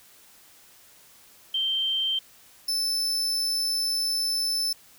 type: tone pair in turn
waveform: sine / 40% pulse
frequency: 3136 / 5274 Hz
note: G7 / E8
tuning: 0 / 0 cents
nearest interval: major sixth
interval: 900 cents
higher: second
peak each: -23 / -23 dBFS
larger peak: neither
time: 1.54-2.19 / 2.68-4.73 s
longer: second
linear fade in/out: 5 ms
effects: white hiss -54 dBFS RMS until 4.98 s